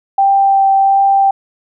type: tone with vibrato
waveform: sine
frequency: 784 Hz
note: G5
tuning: in tune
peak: -7 dBFS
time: 0.18-1.31 s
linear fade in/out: 5 ms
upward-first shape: sine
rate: 1.4 Hz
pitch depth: 9 cents each way
effects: none